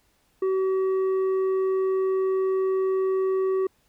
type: tone with tanh clipping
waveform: sine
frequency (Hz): 380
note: F#4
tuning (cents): +46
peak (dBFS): -22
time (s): 0.42-3.67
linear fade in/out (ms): 5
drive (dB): 6
effects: pink hiss -66 dBFS RMS until 3.88 s